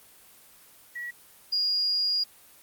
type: tone pair in turn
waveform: sine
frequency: 1926 / 4853 Hz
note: B6 / D#8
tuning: -44 / -44 cents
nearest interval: octave + major third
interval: 1600 cents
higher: second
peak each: -33 / -23 dBFS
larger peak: second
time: 0.95-1.11 / 1.52-2.24 s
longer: second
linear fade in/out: 10 ms
effects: white hiss -54 dBFS RMS until 2.62 s + Opus 24 kbps